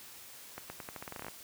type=accelerating click train; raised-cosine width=0.5 ms; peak=-26 dBFS; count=14; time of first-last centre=0.58-1.283 s; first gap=120 ms; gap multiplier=0.85; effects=white hiss -51 dBFS RMS until 1.43 s + high-pass 60 Hz 12 dB/octave